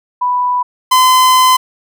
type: tone pair in turn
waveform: sine / 45% pulse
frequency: 989 / 1023.3 Hz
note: B5 / C6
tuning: +2 / -39 cents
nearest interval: minor second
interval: 59 cents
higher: second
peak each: -11 / -6 dBFS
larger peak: second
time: 0.21-0.63 / 0.91-1.57 s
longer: second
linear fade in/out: 10 ms
effects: none